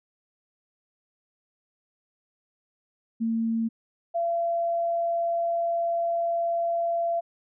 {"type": "tone pair in turn", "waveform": "sine", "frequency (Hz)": [226.8, 679.6], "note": ["A#3", "F5"], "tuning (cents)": [-47, -47], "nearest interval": "octave + perfect fifth", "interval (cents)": 1900, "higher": "second", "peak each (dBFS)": -23, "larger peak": "neither", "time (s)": [[3.2, 3.69], [4.14, 7.21]], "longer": "second", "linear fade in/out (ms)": 20, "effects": []}